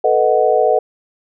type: chord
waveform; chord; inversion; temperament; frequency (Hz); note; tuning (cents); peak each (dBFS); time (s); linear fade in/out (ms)
sine; B dominant seventh; third; equal; 440 / 493.9 / 622.3 / 740; A4 / B4 / D#5 / F#5; 0 / 0 / 0 / 0; -16; 0.04-0.79; 5
effects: none